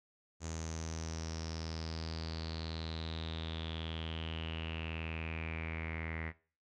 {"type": "tone with low-pass filter sweep", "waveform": "sawtooth", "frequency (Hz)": 80.9, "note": "E2", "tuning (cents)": -32, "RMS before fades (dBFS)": -41, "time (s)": [0.4, 6.33], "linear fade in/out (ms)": 50, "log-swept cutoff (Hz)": [6800, 2000], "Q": 8.5, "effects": ["noise-tail reverb RT60 0.4 s tail -19 dB re dry"]}